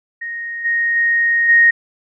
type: tone with level steps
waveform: sine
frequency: 1864.7 Hz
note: A#6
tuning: in tune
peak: -23 / -14 / -12 / -7 dBFS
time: 0.21-1.71 s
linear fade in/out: 10 ms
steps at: 0.64 / 0.95 / 1.48 s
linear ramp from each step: 20 ms
effects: none